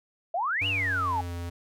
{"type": "exponential two-way sweep", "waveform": "sine", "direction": "up then down", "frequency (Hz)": [640, 2973, 812], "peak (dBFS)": -25, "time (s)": [0.34, 1.21], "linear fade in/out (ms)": 5, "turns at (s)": 0.67}
{"type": "tone with pitch glide", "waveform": "square", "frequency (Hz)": [96.9, 86.33], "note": ["G2", "F2"], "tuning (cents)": [-20, -19], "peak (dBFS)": -33, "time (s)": [0.61, 1.5], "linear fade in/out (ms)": 10, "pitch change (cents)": -199, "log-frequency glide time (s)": [0.73, 1.33]}
{"effects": []}